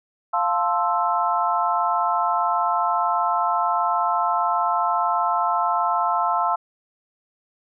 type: chord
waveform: sine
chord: F major seventh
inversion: none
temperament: equal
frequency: 698.5 / 880 / 1046.5 / 1318.5 Hz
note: F5 / A5 / C6 / E6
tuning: 0 / 0 / 0 / 0 cents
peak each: -24 dBFS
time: 0.33-6.56 s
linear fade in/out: 10 ms
effects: none